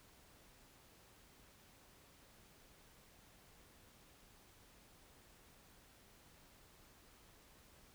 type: silence
effects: pink hiss -65 dBFS RMS until 7.94 s